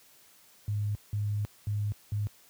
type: tone bursts at uneven times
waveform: sine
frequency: 103.83 Hz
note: G#2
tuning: in tune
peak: -27 dBFS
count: 4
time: 0.68-0.95 / 1.13-1.45 / 1.67-1.92 / 2.12-2.27 s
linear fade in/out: 0 ms
effects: white hiss -59 dBFS RMS until 2.49 s + high-pass 60 Hz 12 dB/octave